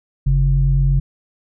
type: tone pair together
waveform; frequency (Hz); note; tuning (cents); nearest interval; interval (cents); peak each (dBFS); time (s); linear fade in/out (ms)
sine; 45.52 / 136.4; F#1 / C#3; -28 / -28; octave + perfect fifth; 1900; -14; 0.26-1; 10
effects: tanh soft clip ceiling -5 dBFS